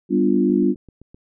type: chord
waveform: sine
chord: G dominant seventh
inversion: none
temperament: equal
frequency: 196 / 246.9 / 293.7 / 349.2 Hz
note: G3 / B3 / D4 / F4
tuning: 0 / 0 / 0 / 0 cents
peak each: -20 dBFS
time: 0.09-0.75 s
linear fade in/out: 50 ms
type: click train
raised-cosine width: 3 ms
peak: -30 dBFS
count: 6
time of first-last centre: 0.5-1.145 s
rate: 7.75 Hz
effects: none